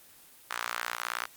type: tone with high-pass filter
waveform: sawtooth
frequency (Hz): 59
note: A#1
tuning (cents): +22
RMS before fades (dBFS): -35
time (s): 0.5-1.26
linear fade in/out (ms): 10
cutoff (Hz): 1300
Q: 2.2
effects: white hiss -55 dBFS RMS until 1.36 s + Opus 24 kbps